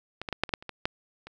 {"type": "clicks", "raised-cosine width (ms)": 0.3, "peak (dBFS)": [-19, -17, -14, -7, -22, -9, -29, -20, -10, -27], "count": 10, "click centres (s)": [0.216, 0.288, 0.327, 0.436, 0.492, 0.538, 0.625, 0.693, 0.855, 1.27], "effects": []}